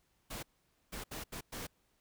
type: noise bursts at uneven times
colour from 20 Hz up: pink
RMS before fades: -43 dBFS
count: 5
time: 0.3-0.43 / 0.92-1.04 / 1.11-1.24 / 1.32-1.41 / 1.52-1.67 s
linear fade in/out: 10 ms
effects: pink hiss -75 dBFS RMS until 2 s